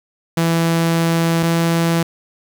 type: tone pair in turn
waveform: sawtooth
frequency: 166.1 / 166.97 Hz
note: E3 / E3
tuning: +13 / +23 cents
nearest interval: unison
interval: 10 cents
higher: second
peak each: -10 dBFS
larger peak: neither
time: 0.37-1.43 / 1.43-2.03 s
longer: first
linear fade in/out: 5 ms
effects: 8-bit